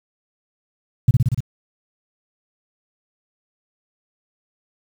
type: tone with echo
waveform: sine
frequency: 123.47 Hz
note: B2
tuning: in tune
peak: -7 dBFS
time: 1.08-1.11 s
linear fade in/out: 5 ms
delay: 59 ms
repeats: 5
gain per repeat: -2 dB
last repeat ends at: 1.405 s
effects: 7-bit